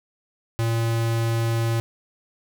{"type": "tone", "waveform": "square", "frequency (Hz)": 114.8, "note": "A#2", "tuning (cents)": -26, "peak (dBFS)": -21, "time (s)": [0.59, 1.8], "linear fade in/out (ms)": 0, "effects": []}